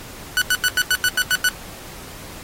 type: tone bursts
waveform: sawtooth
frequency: 1485 Hz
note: F#6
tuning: 6 cents sharp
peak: -11 dBFS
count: 9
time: 0.37-1.488 s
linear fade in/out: 0 ms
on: 46 ms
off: 88 ms
effects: pink hiss -38 dBFS RMS until 2.43 s + AAC 48 kbps